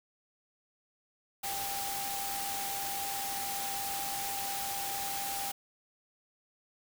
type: tone in noise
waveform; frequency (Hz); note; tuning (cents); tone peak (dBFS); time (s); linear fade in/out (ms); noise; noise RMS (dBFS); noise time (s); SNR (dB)
sine; 794; G5; +22; -38; 1.43-5.52; 10; white; -37; 1.43-5.52; -4
effects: none